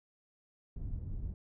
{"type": "low-pass noise", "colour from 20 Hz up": "pink", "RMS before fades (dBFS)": -39, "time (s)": [0.76, 1.34], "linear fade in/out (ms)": 2, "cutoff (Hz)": 120, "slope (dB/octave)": 12, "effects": []}